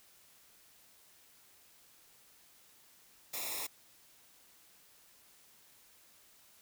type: noise with comb filter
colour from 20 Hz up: white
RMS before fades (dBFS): -39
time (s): 3.33-3.67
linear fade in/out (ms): 10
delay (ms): 0.65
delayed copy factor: -0.85
effects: white hiss -63 dBFS RMS until 6.61 s